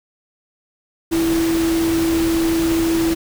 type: tone in noise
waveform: sine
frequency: 329.6 Hz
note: E4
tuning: in tune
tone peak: -15 dBFS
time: 1.11-3.15 s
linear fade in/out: 20 ms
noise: pink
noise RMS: -26 dBFS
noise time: 1.11-3.15 s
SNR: +8 dB
effects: none